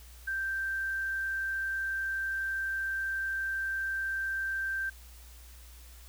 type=tone; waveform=sine; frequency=1568 Hz; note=G6; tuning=in tune; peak=-30 dBFS; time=0.27-4.9 s; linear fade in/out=10 ms; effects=added 60 Hz sine -49 dBFS peak until 6.08 s + white hiss -56 dBFS RMS until 6.08 s